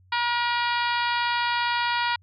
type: harmonic tone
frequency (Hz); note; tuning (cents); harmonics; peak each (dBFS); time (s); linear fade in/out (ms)
477.7; A#4; +42; 2 / 3 / 4 / 5 / 6 / 7 / 8 / 9 / 10; -25 / -29 / -31 / -33 / -35 / -36 / -37 / -38 / -39; 0.12-2.16; 5
effects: added 92 Hz sine -54 dBFS peak until 2.22 s